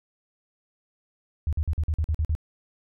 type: tone bursts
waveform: sine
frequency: 78 Hz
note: D#2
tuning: 5 cents sharp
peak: -21 dBFS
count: 9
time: 1.47-2.351 s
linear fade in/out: 0 ms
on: 57 ms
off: 46 ms
effects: none